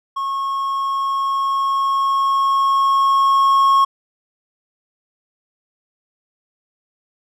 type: tone with level ramp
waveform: triangle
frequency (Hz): 1092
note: C#6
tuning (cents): -26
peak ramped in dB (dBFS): -18 to -8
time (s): 0.16-3.85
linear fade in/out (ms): 10
effects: none